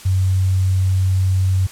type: tone with quantisation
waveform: sine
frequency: 94 Hz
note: F#2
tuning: 28 cents sharp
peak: -13 dBFS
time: 0.05-1.67 s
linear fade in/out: 10 ms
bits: 7
effects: white hiss -39 dBFS RMS until 1.71 s + low-pass 11000 Hz 12 dB/octave